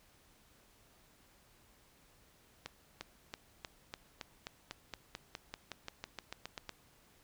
accelerating click train, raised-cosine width 0.2 ms, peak -24 dBFS, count 20, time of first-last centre 2.66-6.693 s, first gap 350 ms, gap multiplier 0.94, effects pink hiss -66 dBFS RMS until 7.23 s

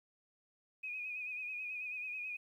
sine tone with vibrato, 2489 Hz, D#7, in tune, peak -39 dBFS, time 0.83-2.37 s, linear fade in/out 10 ms, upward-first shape sine, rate 9.2 Hz, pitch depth 47 cents each way, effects 12-bit

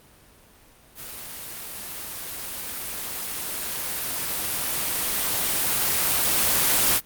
white noise with level ramp, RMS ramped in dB -38 to -19 dBFS, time 0.95-7.01 s, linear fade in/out 50 ms, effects pink hiss -53 dBFS RMS until 7.05 s + Opus 32 kbps

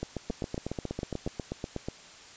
two click trains, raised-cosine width 2 ms, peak -19 / -19 dBFS, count 14 / 10, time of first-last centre 0.3-1.885 / 0.03-1.265 s, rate 8.2 / 7.29 Hz, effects white hiss -50 dBFS RMS until 2.36 s + resampled to 16000 Hz

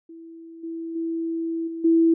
sine tone with level steps, 329.6 Hz, E4, in tune, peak -39 / -29 / -24 / -29 / -14 dBFS, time 0.09-2.14 s, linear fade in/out 5 ms, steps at 0.63 / 0.95 / 1.67 / 1.84 s, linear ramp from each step 10 ms, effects none

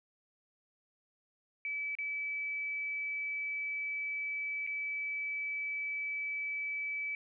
sine tone with dropouts, 2300 Hz, D7, 37 cents flat, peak -34 dBFS, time 1.65-7.15 s, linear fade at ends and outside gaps 1 ms, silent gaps 1.952-1.986 / 4.666-4.673 s, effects none

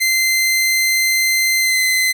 sawtooth tone with pitch glide, 2074 to 2048 Hz, C7 to C7, -16 to -38 cents, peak -10 dBFS, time 0-2.13 s, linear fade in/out 20 ms, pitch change -22 cents, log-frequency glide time 1.6-1.8 s, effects none

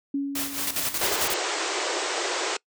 sine tone with exponential decay, 279.4 Hz, C#4, 14 cents sharp, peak -22 dBFS, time 0.14-1.2 s, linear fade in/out 5 ms, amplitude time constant 230 ms
white noise with tremolo, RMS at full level -28 dBFS, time 0.35-1.28 s, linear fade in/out 5 ms, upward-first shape sine, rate 4.7 Hz, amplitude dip 65%
white noise bursts, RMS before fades -27 dBFS, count 8, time 0.67-1.339 s, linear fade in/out 2 ms, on 39 ms, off 51 ms
pink band-pass noise, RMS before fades -28 dBFS, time 1.01-2.57 s, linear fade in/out 5 ms, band 320 to 8300 Hz, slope 96 dB/octave
effects noise-tail reverb RT60 0.1 s tail -24 dB re dry

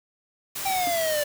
white noise, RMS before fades -32 dBFS, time 0.55-1.24 s, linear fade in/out 10 ms
square exponential sweep, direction down, 788 to 580 Hz, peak -24 dBFS, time 0.65-1.24 s, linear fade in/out 10 ms
sine tone with exponential decay, 281.7 Hz, C#4, 28 cents sharp, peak -29 dBFS, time 0.87-0.96 s, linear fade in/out 0 ms, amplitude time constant 18 ms
effects none

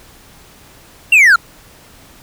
triangle linear sweep, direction down, 2798 to 1318.5 Hz, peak -3 dBFS, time 1.12-1.36 s, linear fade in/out 5 ms, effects pink hiss -43 dBFS RMS until 2.22 s

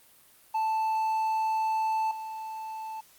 triangle tone with level steps, 880 Hz, A5, in tune, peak -23 / -33 dBFS, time 0.54-3.01 s, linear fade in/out 10 ms, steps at 2.11 s, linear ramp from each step 2 ms, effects white hiss -58 dBFS RMS until 3.18 s + Opus 32 kbps

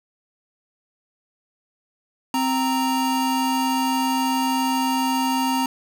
square tone pair together, 261.6 / 931.7 Hz, C4 / A#5, 0 / -1 cents, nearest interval octave + minor seventh, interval 2199 cents, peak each -23 dBFS, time 2.34-5.66 s, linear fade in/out 2 ms, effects none

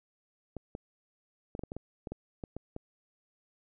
clicks, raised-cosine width 2 ms, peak -25 dBFS, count 12, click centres 0.567 / 0.751 / 1.551 / 1.593 / 1.636 / 1.719 / 1.766 / 2.072 / 2.12 / 2.438 / 2.566 / 2.764 s, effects none

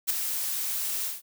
blue noise with ADSR envelope, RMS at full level -22 dBFS, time 0.07-1.22 s, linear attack 29 ms, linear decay 9 ms, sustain -8 dB, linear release 170 ms, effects none

